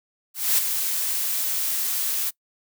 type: noise with ADSR envelope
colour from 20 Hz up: blue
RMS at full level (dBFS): -18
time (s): 0.34-2.31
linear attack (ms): 240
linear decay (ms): 12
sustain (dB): -7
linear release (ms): 24
effects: noise-tail reverb RT60 0.1 s tail -23 dB re dry